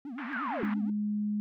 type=tone with vibrato; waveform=triangle; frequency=260 Hz; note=C4; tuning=11 cents flat; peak=-35 dBFS; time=0.05-0.9 s; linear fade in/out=2 ms; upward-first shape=triangle; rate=8.6 Hz; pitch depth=290 cents each way
type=band-pass noise; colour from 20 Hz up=pink; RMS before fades=-41 dBFS; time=0.18-0.74 s; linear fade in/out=2 ms; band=990 to 2000 Hz; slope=24 dB/octave
type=linear sweep; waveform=sine; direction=down; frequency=1654 to 266.8 Hz; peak=-32 dBFS; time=0.33-0.65 s; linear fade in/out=0 ms
type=tone; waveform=sine; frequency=208.9 Hz; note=G#3; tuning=10 cents sharp; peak=-28 dBFS; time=0.63-1.4 s; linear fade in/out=0 ms
effects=none